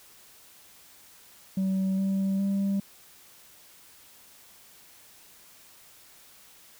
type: tone with pitch steps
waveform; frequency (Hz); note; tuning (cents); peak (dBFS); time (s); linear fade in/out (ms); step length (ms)
sine; 190.8 / 193.8 / 197.2; G3 / G3 / G3; -47 / -20 / +11; -21; 1.57-2.8; 5; 410
effects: tanh soft clip ceiling -23 dBFS + white hiss -54 dBFS RMS until 6.79 s